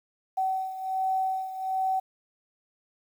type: beating tone pair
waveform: sine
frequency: 759 / 760.3 Hz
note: F#5 / F#5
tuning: +44 / +47 cents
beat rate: 1.3 Hz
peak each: -27 / -32 dBFS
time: 0.37-2 s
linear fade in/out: 10 ms
effects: 9-bit